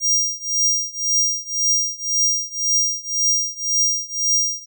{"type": "tone with tremolo", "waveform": "square", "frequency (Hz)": 5700, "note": "F8", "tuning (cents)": 34, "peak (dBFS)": -14, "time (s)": [0, 4.66], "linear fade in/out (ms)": 50, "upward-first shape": "triangle", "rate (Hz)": 1.9, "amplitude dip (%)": 95, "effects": []}